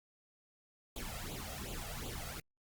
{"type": "noise with flanger", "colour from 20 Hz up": "pink", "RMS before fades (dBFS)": -43, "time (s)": [0.96, 2.4], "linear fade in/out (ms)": 2, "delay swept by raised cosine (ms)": [0.27, 1.57], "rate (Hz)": 2.7, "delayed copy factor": 0.8, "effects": ["Opus 48 kbps"]}